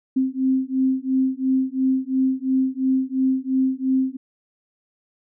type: beating tone pair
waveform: sine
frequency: 261 / 263.9 Hz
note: C4 / C4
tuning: -4 / +15 cents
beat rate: 2.9 Hz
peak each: -21 dBFS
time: 0.16-4.17 s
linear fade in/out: 10 ms
effects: none